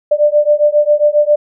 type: beating tone pair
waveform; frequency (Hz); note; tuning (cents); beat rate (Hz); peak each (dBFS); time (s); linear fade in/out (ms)
sine; 590 / 597.4; D5 / D5; +8 / +29; 7.4; -11; 0.11-1.36; 10
effects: none